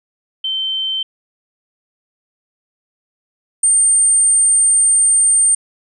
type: tone pair in turn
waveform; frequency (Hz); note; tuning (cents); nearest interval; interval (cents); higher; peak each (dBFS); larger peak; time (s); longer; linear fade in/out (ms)
sine; 3100 / 8768; G7 / C#9; -20 / -20; octave + tritone; 1800; second; -17 / -9; second; 0.44-1.03 / 3.63-5.55; second; 5
effects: none